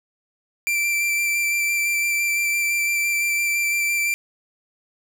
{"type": "tone with vibrato", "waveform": "45% pulse", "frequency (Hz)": 2349, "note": "D7", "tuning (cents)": 0, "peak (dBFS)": -19, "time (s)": [0.67, 4.14], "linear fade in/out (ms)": 0, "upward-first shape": "square", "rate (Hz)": 5.9, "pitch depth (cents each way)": 10, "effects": []}